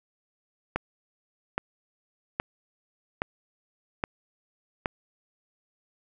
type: click train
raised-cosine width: 0.5 ms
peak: -11 dBFS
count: 6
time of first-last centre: 0.76-4.858 s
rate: 1.22 Hz
effects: none